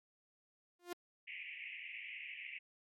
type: tone with exponential growth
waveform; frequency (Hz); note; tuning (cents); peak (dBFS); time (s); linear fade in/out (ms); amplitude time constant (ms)
sawtooth; 351.6; F4; +12; -34; 0.79-0.93; 5; 30
type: band-pass noise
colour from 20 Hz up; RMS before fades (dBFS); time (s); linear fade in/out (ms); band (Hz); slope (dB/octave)
pink; -48; 1.27-2.59; 10; 2000 to 2800; 96
effects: MP3 64 kbps